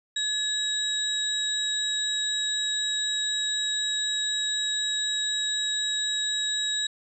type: tone cluster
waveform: sine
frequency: 1706 / 3826 / 7730 Hz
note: G#6 / A#7 / B8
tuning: +46 / +44 / -38 cents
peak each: -34 / -26 / -33 dBFS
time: 0.16-6.87 s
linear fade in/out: 5 ms
effects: none